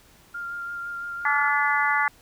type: tone with vibrato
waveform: sine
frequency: 1396.9 Hz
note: F6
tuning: in tune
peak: -30 dBFS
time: 0.34-1.5 s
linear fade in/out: 10 ms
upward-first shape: sine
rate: 5.9 Hz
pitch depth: 14 cents each way
type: harmonic tone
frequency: 288.5 Hz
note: D4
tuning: 31 cents flat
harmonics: 3 / 4 / 5 / 6 / 7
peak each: -26 / -26 / -26 / -26 / -26 dBFS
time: 1.25-2.08 s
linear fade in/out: 2 ms
effects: pink hiss -55 dBFS RMS until 2.21 s